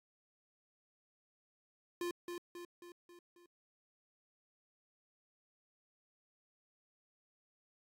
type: tone with echo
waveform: square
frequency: 349.2 Hz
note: F4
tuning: in tune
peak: -37 dBFS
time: 2.01-2.11 s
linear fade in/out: 2 ms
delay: 270 ms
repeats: 5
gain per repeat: -5 dB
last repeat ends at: 3.46 s
effects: AAC 64 kbps